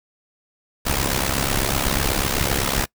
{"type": "noise with amplitude modulation", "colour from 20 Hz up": "pink", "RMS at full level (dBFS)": -18, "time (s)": [0.85, 2.86], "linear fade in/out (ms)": 20, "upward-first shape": "sine", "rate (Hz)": 68, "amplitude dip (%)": 80, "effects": ["noise-tail reverb RT60 0.1 s tail -24 dB re dry"]}